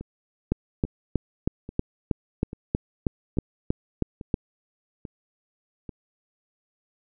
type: two click trains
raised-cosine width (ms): 3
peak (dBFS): -9 / -23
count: 13 / 8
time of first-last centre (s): 0.52-4.342 / 0.01-5.892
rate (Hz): 3.14 / 1.19
effects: none